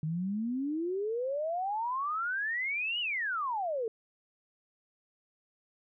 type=exponential two-way sweep; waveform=sine; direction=up then down; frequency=151 to 2987 to 431.9 Hz; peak=-30 dBFS; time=0.03-3.88 s; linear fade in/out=2 ms; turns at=3 s; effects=none